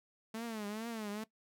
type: tone with vibrato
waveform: sawtooth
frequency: 218.5 Hz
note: A3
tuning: 12 cents flat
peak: -35 dBFS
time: 0.34-1.24 s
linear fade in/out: 5 ms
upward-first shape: triangle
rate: 2.3 Hz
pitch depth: 140 cents each way
effects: noise-tail reverb RT60 0.1 s tail -18 dB re dry